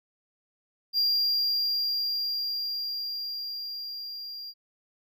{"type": "tone with level ramp", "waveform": "triangle", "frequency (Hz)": 4778, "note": "D8", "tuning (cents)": 29, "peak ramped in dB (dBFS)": [-20, -36], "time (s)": [0.93, 4.54], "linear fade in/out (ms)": 50, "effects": []}